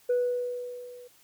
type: tone with level ramp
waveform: sine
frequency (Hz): 491.4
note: B4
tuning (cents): -9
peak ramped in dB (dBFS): -19 to -45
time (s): 0.09-1.08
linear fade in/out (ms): 10
effects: tanh soft clip ceiling -20 dBFS + white hiss -60 dBFS RMS until 1.23 s